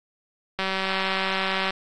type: click train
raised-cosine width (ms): 0.3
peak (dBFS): -10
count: 214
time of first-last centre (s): 0.59-1.705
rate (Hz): 191
effects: AAC 32 kbps